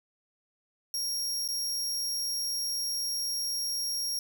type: tone with dropouts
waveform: sawtooth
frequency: 5588 Hz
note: F8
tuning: in tune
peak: -27 dBFS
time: 0.94-4.19 s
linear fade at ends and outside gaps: 1 ms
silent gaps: 1.478-1.487 s
effects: none